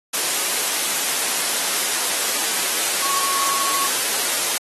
sine tone in noise, 1106 Hz, C#6, 4 cents flat, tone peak -24 dBFS, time 3.02-3.87 s, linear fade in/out 10 ms, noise white, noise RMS -21 dBFS, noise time 0.13-4.58 s, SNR -6 dB, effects high-pass 300 Hz 12 dB/octave + AAC 32 kbps

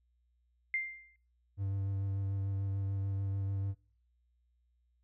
sine tone with exponential decay, 2097 Hz, C7, 3 cents sharp, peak -28 dBFS, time 0.74-1.16 s, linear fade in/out 1 ms, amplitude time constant 91 ms
triangle tone with vibrato, 98 Hz, G2, in tune, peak -30 dBFS, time 1.57-3.75 s, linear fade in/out 50 ms, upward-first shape sine, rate 6.8 Hz, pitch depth 15 cents each way
effects noise-tail reverb RT60 0.4 s tail -23 dB re dry + added 60 Hz sine -70 dBFS peak until 5.03 s

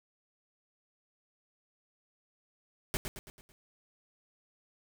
pink noise with echo, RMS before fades -32 dBFS, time 2.94-2.97 s, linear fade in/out 0 ms, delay 110 ms, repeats 5, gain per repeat -6 dB, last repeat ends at 3.52 s, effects none

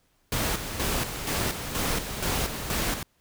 pink noise with tremolo, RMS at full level -27 dBFS, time 0.32-3.03 s, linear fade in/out 2 ms, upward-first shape square, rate 2.1 Hz, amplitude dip 55%, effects pink hiss -68 dBFS RMS until 3.2 s

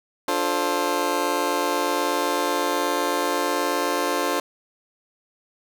20% pulse chord, D minor seventh, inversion none, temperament just, 293.7 / 352.4 / 440.5 / 528.6 Hz, D4 / F4 / A4 / C5, 0 / +16 / +2 / +18 cents, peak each -23 / -23 / -23 / -22 dBFS, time 0.28-4.4 s, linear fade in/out 2 ms, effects none

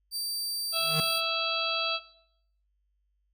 sawtooth tone, 4659 Hz, D8, 15 cents flat, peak -27 dBFS, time 0.11-1.22 s, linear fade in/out 50 ms
harmonic tone, 659.3 Hz, E5, in tune, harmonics 1 / 2 / 4 / 5 / 6 / 7, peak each -34 / -34 / -34 / -34 / -34 / -34 dBFS, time 0.72-2 s, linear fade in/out 50 ms
square tone with exponential growth, 155.56 Hz, D#3, in tune, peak -26 dBFS, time 0.76-1 s, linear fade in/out 0 ms, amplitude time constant 51 ms
effects noise-tail reverb RT60 0.7 s tail -18 dB re dry + added 50 Hz sine -70 dBFS peak until 3.33 s

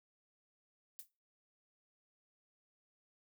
violet noise with exponential decay, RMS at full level -44 dBFS, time 0.99-1.09 s, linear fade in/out 0 ms, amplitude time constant 20 ms, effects noise-tail reverb RT60 0.3 s tail -20 dB re dry

